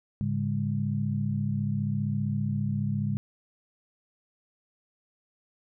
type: tone cluster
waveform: sine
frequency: 107.6 / 142.5 / 203.3 Hz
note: A2 / C#3 / G#3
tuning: -38 / +48 / -37 cents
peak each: -30 dBFS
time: 0.21-3.17 s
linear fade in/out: 0 ms
effects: none